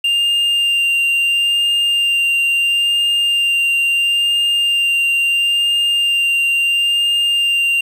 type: tone with vibrato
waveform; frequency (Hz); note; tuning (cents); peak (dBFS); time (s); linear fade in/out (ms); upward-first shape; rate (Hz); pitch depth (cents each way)
triangle; 2794; F7; 0; -11; 0.04-7.81; 5; sine; 0.74; 11
effects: 7-bit